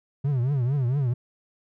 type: tone with vibrato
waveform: triangle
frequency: 131.7 Hz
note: C3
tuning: 12 cents sharp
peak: -19 dBFS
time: 0.24-1.14 s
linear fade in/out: 10 ms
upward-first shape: triangle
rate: 4.4 Hz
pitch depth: 220 cents each way
effects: none